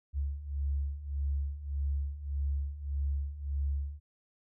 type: beating tone pair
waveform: sine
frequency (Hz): 69.3 / 71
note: C#2 / C#2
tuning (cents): 0 / +42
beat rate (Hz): 1.7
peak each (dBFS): -36 / -32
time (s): 0.13-4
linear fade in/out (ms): 50
effects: none